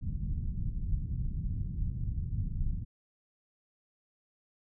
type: low-pass noise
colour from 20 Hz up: pink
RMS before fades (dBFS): -33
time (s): 0.01-2.85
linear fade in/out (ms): 20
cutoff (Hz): 160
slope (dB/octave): 24
effects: none